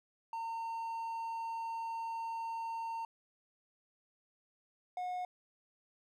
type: tone pair in turn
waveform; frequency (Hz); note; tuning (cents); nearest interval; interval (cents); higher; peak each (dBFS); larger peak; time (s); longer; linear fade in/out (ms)
triangle; 912 / 725.3; A#5 / F#5; -38 / -35; major third; 397; first; -35 / -34; second; 0.33-3.05 / 4.97-5.25; first; 2
effects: none